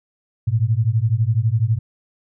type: beating tone pair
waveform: sine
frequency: 106.3 / 118.3 Hz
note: G#2 / A#2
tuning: +41 / +26 cents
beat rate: 12 Hz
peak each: -18 dBFS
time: 0.47-1.79 s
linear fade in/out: 10 ms
effects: none